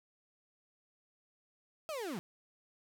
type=linear sweep; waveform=35% pulse; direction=down; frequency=659.3 to 155.56 Hz; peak=-36 dBFS; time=1.89-2.19 s; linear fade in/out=0 ms; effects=none